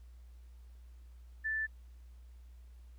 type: tone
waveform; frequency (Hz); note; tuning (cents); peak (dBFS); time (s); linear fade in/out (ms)
sine; 1760; A6; 0; -32; 1.44-1.67; 20
effects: added 60 Hz sine -51 dBFS peak until 2.98 s + pink hiss -73 dBFS RMS until 2.98 s